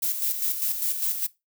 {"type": "noise with tremolo", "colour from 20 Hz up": "violet", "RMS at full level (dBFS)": -25, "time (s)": [0.02, 1.27], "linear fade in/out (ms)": 10, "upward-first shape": "square", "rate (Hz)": 5, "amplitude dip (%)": 50, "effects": ["noise-tail reverb RT60 0.2 s tail -19 dB re dry"]}